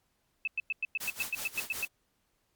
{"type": "tone bursts", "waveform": "sine", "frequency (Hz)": 2613, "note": "E7", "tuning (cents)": -16, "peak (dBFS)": -28, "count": 12, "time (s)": [0.45, 1.85], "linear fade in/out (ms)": 2, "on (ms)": 25, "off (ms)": 100}
{"type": "noise with tremolo", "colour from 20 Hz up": "white", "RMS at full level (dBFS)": -37, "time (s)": [1, 1.88], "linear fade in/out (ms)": 10, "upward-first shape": "sine", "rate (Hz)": 5.4, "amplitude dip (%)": 85}
{"effects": ["pink hiss -75 dBFS RMS until 2.55 s", "MP3 96 kbps"]}